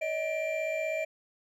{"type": "tone cluster", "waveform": "triangle", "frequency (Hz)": [579, 635, 2362], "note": ["D5", "D#5", "D7"], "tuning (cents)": [-25, 35, 9], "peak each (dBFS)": [-35, -29, -34], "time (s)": [0.01, 1.05], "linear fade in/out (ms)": 10, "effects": []}